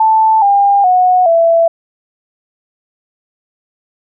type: tone with pitch steps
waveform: sine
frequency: 880 / 802.3 / 731.5 / 666.9 Hz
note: A5 / G5 / F#5 / E5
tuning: 0 / +40 / -20 / +20 cents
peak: -6 dBFS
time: 0-1.68 s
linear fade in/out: 5 ms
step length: 420 ms
effects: none